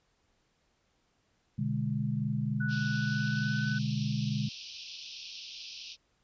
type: chord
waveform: sine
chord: G# diminished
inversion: first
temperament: equal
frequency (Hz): 123.47 / 146.83 / 207.7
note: B2 / D3 / G#3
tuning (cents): 0 / 0 / 0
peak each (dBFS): -33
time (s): 1.58-4.49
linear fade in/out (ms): 10
type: tone with pitch glide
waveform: sine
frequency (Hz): 1480 to 1500.7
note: F#6 to F#6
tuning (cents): 0 to +24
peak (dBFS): -34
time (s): 2.6-3.79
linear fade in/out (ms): 10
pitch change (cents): +24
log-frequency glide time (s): 2.9-3.61
type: band-pass noise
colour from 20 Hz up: white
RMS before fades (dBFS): -45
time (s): 2.68-5.97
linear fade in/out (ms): 50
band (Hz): 2500 to 5700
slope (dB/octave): 96
effects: pink hiss -73 dBFS RMS until 6.23 s + resampled to 16000 Hz